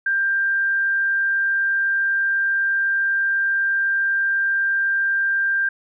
sine tone, 1587 Hz, G6, 21 cents sharp, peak -17 dBFS, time 0.06-5.69 s, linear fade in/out 5 ms, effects none

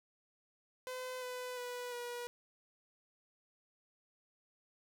sawtooth tone with pitch steps, 509 / 500.3 / 491.7 / 483.2 Hz, C5 / B4 / B4 / B4, -48 / +22 / -8 / -38 cents, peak -37 dBFS, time 0.87-2.27 s, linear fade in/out 0 ms, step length 350 ms, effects none

